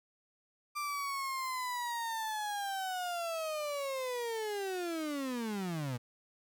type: linear sweep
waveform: 35% pulse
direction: down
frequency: 1186 to 116.54 Hz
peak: -33 dBFS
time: 0.75-5.98 s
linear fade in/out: 20 ms
effects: none